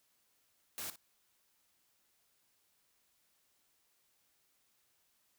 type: noise with echo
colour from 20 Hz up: white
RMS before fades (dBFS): -42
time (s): 0.78-0.9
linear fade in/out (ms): 0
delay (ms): 58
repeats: 1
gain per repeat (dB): -13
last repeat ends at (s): 0.958
effects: white hiss -75 dBFS RMS until 5.38 s